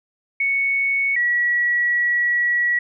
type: tone pair in turn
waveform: sine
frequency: 2217 / 1929.2 Hz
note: C#7 / B6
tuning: 0 / -41 cents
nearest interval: major second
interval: 241 cents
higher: first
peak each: -17 / -16 dBFS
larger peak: second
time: 0.4-1.16 / 1.16-2.79 s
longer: second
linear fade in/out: 5 ms
effects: none